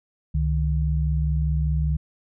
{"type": "tone pair together", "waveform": "sine", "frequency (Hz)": [68.38, 153.4], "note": ["C#2", "D#3"], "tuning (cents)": [-23, -24], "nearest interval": "octave + major second", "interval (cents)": 1399, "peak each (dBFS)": [-21, -24], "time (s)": [0.34, 1.97], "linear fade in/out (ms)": 10, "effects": []}